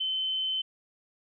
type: tone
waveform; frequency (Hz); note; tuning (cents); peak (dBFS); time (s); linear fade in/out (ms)
sine; 3065; G7; -40; -27; 0-0.62; 10
effects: none